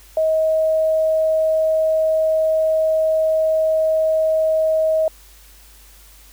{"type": "tone", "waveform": "sine", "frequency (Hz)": 634, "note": "D#5", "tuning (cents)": 32, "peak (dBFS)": -14, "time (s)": [0.17, 5.08], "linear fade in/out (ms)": 2, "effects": ["added 50 Hz sine -46 dBFS peak until 6.32 s", "white hiss -48 dBFS RMS until 6.32 s"]}